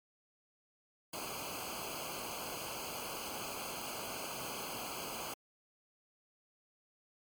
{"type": "noise with comb filter", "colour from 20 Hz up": "pink", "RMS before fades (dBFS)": -42, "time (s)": [1.13, 5.34], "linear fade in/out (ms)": 5, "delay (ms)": 0.54, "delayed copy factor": -1, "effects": ["MP3 96 kbps"]}